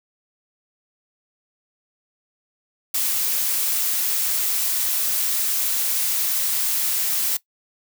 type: noise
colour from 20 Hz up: blue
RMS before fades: -22 dBFS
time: 2.94-7.37 s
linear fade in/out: 5 ms
effects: noise-tail reverb RT60 0.1 s tail -19 dB re dry